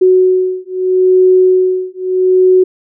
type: beating tone pair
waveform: sine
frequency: 370 / 370.78 Hz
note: F#4 / F#4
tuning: 0 / +4 cents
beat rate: 0.78 Hz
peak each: -10 dBFS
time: 0.01-2.64 s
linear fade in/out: 10 ms
effects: none